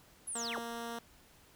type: linear sweep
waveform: sine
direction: down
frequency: 11175 to 87.31 Hz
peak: -37 dBFS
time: 0.27-0.59 s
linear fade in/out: 10 ms
type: tone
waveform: 10% pulse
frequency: 233.1 Hz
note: A#3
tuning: in tune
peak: -31 dBFS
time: 0.35-0.99 s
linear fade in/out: 5 ms
effects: pink hiss -62 dBFS RMS until 1.55 s